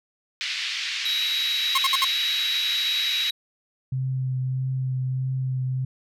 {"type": "band-pass noise", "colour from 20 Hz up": "pink", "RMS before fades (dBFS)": -29, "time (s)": [0.41, 3.3], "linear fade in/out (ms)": 0, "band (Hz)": [2100, 4800], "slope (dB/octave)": 24}
{"type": "tone", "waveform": "triangle", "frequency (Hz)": 3865, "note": "B7", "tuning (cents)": -38, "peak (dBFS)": -22, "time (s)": [1.05, 3.31], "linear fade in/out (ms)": 5}
{"type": "tone bursts", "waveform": "sawtooth", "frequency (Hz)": 1075, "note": "C6", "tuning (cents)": 47, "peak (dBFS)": -15, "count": 4, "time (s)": [1.75, 2.047], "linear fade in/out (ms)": 5, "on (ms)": 30, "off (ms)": 59}
{"type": "tone with vibrato", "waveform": "sine", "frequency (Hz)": 130, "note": "C3", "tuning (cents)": -11, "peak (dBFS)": -23, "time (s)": [3.92, 5.85], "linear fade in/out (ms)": 5, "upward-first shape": "triangle", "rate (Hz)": 1.6, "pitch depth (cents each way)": 17}
{"effects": []}